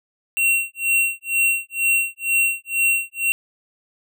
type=tone with tremolo; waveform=square; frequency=2732 Hz; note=F7; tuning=39 cents flat; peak=-15 dBFS; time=0.37-3.32 s; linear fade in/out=0 ms; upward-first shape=sine; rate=2.1 Hz; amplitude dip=100%; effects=none